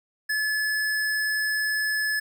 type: tone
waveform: square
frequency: 1719 Hz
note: A6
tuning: 41 cents flat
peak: -24 dBFS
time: 0.29-2.2 s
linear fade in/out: 10 ms
effects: none